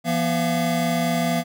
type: tone cluster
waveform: square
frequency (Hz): 169.9 / 241.9 / 681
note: F3 / B3 / F5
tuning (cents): -47 / -36 / -44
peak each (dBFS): -25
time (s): 0.04-1.44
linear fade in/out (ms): 50
effects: none